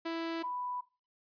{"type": "tone pair in turn", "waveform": ["sawtooth", "sine"], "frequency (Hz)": [330.5, 990.4], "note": ["E4", "B5"], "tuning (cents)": [5, 5], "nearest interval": "octave + perfect fifth", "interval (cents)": 1900, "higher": "second", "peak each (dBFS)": [-30, -35], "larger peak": "first", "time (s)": [[0.05, 0.43], [0.43, 0.81]], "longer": "neither", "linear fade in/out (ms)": 10, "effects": ["noise-tail reverb RT60 0.3 s tail -17 dB re dry", "resampled to 11025 Hz"]}